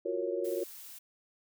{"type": "chord", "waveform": "sine", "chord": "Gb major seventh", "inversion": "third", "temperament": "equal", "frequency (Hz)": [349.2, 370, 466.2, 554.4], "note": ["F4", "Gb4", "Bb4", "Db5"], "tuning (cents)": [0, 0, 0, 0], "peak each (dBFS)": -36, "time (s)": [0.05, 0.64], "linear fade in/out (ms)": 10}
{"type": "noise", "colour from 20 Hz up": "blue", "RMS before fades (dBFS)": -48, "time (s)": [0.44, 0.99], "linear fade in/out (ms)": 10}
{"effects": []}